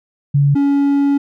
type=tone pair in turn; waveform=sine / triangle; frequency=142 / 281.5 Hz; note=C#3 / C#4; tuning=+42 / +27 cents; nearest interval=octave; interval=1185 cents; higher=second; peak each=-9 / -9 dBFS; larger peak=neither; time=0.34-0.55 / 0.55-1.18 s; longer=second; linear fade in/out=10 ms; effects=none